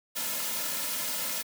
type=noise with comb filter; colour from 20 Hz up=white; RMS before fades=-32 dBFS; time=0.15-1.43 s; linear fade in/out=20 ms; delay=2.6 ms; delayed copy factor=-0.75; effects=high-pass 200 Hz 12 dB/octave